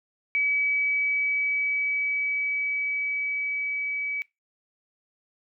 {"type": "tone with level ramp", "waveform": "sine", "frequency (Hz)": 2283, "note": "D7", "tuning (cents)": -50, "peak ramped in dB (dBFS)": [-21, -27], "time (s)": [0.35, 4.22], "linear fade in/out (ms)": 0, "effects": ["noise-tail reverb RT60 0.2 s tail -21 dB re dry"]}